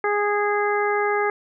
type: harmonic tone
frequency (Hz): 412.8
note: G#4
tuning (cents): -10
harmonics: 1 / 2 / 3 / 4 / 5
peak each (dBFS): -22 / -25 / -27 / -28 / -29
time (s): 0.04-1.3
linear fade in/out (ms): 2
effects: none